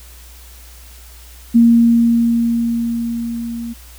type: tone with level ramp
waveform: sine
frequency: 233.1 Hz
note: A#3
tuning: in tune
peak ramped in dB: -5 to -23 dBFS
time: 1.54-3.74 s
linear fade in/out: 20 ms
effects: added 60 Hz sine -38 dBFS peak until 3.98 s + white hiss -43 dBFS RMS until 3.98 s